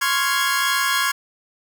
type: chord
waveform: sawtooth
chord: Db major seventh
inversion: third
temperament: equal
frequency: 1046.5 / 1108.7 / 1396.9 / 1661.2 Hz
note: C6 / Db6 / F6 / Ab6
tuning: 0 / 0 / 0 / 0 cents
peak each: -21 / -21 / -22 / -18 dBFS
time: 0.01-1.12 s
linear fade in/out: 10 ms
effects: none